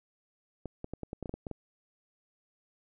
clicks, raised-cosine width 2 ms, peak -24 dBFS, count 11, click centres 0.657 / 0.844 / 0.936 / 1.033 / 1.131 / 1.227 / 1.258 / 1.294 / 1.34 / 1.468 / 1.513 s, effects none

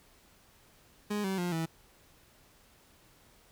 30% pulse tone with pitch steps, 207.7 / 191.57 / 176.68 / 162.96 Hz, G#3 / G3 / F3 / E3, 0 / -40 / +20 / -20 cents, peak -28 dBFS, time 1.1-1.66 s, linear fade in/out 10 ms, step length 140 ms, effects pink hiss -62 dBFS RMS until 3.51 s

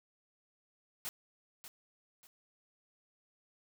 white noise with echo, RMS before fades -40 dBFS, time 1.05-1.09 s, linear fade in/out 0 ms, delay 590 ms, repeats 2, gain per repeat -10 dB, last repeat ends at 2.27 s, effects none

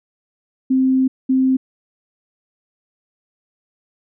sine tone bursts at uneven times, 261.6 Hz, C4, in tune, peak -12 dBFS, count 2, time 0.7-1.08 / 1.29-1.57 s, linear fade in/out 10 ms, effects none

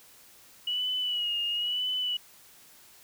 sine tone with vibrato, 2922 Hz, F#7, 22 cents flat, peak -27 dBFS, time 0.67-2.17 s, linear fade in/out 5 ms, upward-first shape sine, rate 1 Hz, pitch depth 51 cents each way, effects white hiss -55 dBFS RMS until 3.03 s

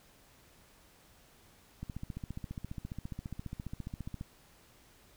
click train, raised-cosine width 5 ms, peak -27 dBFS, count 36, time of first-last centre 1.83-4.211 s, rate 14.7 Hz, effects pink hiss -62 dBFS RMS until 5.16 s

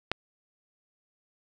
click, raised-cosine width 0.3 ms, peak -10 dBFS, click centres 0.116 s, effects none

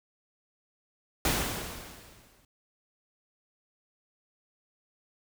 pink noise with exponential decay, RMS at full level -25 dBFS, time 1.25-2.45 s, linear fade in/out 2 ms, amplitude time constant 260 ms, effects none

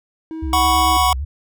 triangle tone, 320.5 Hz, E4, 49 cents flat, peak -24 dBFS, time 0.31-0.97 s, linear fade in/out 0 ms
sine tone with vibrato, 68.1 Hz, C#2, 30 cents flat, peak -21 dBFS, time 0.42-1.25 s, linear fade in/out 10 ms, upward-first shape sine, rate 9 Hz, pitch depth 160 cents each way
square chord, F# suspended fourth, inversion none, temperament just, 740 / 986.7 / 1110 Hz, F#5 / B5 / C#6, 0 / -2 / +2 cents, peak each -19 / -19 / -18 dBFS, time 0.53-1.13 s, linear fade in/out 2 ms
effects none

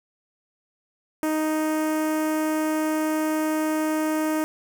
sawtooth tone with notch filter, 311.1 Hz, D#4, in tune, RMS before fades -24 dBFS, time 1.23-4.44 s, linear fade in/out 0 ms, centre 3900 Hz, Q 0.72, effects none

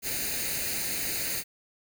white noise with comb filter, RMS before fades -31 dBFS, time 0.02-1.44 s, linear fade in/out 50 ms, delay 0.45 ms, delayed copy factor +0.7, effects none

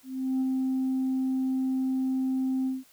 sine tone with ADSR envelope, 261.6 Hz, C4, in tune, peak -21 dBFS, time 0.03-2.84 s, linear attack 380 ms, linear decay 28 ms, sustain -2 dB, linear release 180 ms, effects tanh soft clip ceiling -22 dBFS + white hiss -59 dBFS RMS until 2.92 s

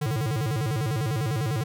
square tone with vibrato, 128.4 Hz, C3, 32 cents flat, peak -25 dBFS, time 0.01-1.64 s, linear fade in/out 10 ms, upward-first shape square, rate 10 Hz, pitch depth 270 cents each way, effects none

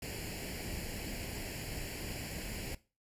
pink noise with comb filter, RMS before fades -41 dBFS, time 0.02-2.75 s, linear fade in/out 5 ms, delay 0.41 ms, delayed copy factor +0.75, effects noise-tail reverb RT60 0.3 s tail -18 dB re dry + resampled to 32000 Hz

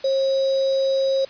sine tone with sample-and-hold, 538 Hz, C5, 48 cents sharp, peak -17 dBFS, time 0.04-1.25 s, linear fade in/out 5 ms, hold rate 4410 Hz, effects white hiss -44 dBFS RMS until 1.29 s + resampled to 11025 Hz

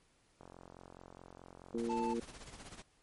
click train, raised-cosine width 1 ms, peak -38 dBFS, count 75, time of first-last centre 0.41-2.065 s, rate 44.7 Hz
harmonic tone, 116.54 Hz, A#2, in tune, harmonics 2 / 3 / 4, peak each -37 / -39 / -40 dBFS, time 1.74-2.2 s, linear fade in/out 5 ms
pink noise with tremolo, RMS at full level -49 dBFS, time 1.78-2.82 s, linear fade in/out 0 ms, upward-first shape sine, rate 16 Hz, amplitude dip 65%
triangle tone, 883 Hz, A5, 6 cents sharp, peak -34 dBFS, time 1.89-2.14 s, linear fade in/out 10 ms
effects pink hiss -71 dBFS RMS until 3.02 s + MP3 48 kbps

